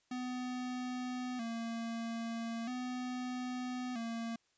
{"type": "tone with vibrato", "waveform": "square", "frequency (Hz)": 240, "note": "B3", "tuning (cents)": -49, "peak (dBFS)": -38, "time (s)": [0.11, 4.36], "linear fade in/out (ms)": 5, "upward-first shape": "square", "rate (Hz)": 0.39, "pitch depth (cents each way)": 76, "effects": ["white hiss -75 dBFS RMS until 4.57 s", "resampled to 16000 Hz"]}